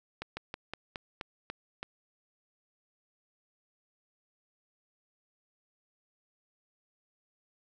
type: slowing click train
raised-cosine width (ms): 0.3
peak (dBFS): -21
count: 8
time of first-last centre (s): 0.22-1.83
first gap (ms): 150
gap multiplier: 1.14
effects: none